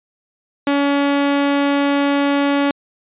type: tone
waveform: sawtooth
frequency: 282.9 Hz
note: C#4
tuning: 35 cents sharp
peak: -10 dBFS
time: 0.67-2.71 s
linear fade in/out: 2 ms
effects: resampled to 8000 Hz